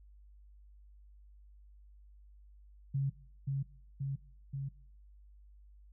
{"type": "tone with echo", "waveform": "sine", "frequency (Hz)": 137.3, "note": "C#3", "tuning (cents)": -16, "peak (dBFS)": -29, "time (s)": [2.94, 3.1], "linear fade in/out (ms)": 10, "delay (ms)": 530, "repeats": 3, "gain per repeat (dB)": -2, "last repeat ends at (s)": 4.69, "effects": ["noise-tail reverb RT60 0.6 s tail -20 dB re dry", "added 50 Hz sine -55 dBFS peak until 5.92 s"]}